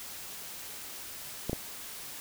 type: clicks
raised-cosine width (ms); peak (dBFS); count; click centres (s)
2; -17; 2; 1.496 / 1.531
effects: white hiss -43 dBFS RMS until 2.2 s